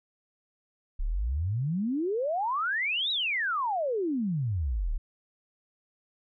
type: exponential two-way sweep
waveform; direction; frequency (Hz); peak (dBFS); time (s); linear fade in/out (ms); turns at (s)
sine; up then down; 31.34 to 3951 to 31.34; -26; 0.99-4.98; 10; 3.11
effects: none